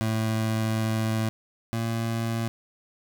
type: tone pair in turn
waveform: 25% pulse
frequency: 110.7 / 114.34 Hz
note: A2 / A#2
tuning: +11 / -33 cents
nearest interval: minor second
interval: 56 cents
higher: second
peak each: -20 / -22 dBFS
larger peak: first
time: 0.01-1.29 / 1.73-2.48 s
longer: first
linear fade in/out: 0 ms
effects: none